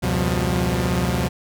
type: tone cluster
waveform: sawtooth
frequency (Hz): 71.1 / 87.8 / 124.9 / 178.2 / 197.8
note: C#2 / F2 / B2 / F3 / G3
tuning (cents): +45 / +10 / +20 / +35 / +16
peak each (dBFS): -22 / -27 / -20 / -19 / -25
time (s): 0.02-1.29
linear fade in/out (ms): 20
effects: none